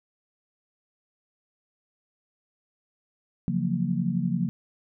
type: chord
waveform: sine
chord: Gb major seventh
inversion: second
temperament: just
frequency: 138.75 / 173.43 / 185 / 231.2 Hz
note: Db3 / F3 / Gb3 / Bb3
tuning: +2 / -12 / 0 / -14 cents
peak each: -31 / -27 / -29 / -30 dBFS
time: 3.48-4.49 s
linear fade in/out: 0 ms
effects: none